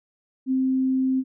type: tone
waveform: sine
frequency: 261.6 Hz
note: C4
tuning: in tune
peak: -19 dBFS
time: 0.46-1.24 s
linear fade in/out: 50 ms
effects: none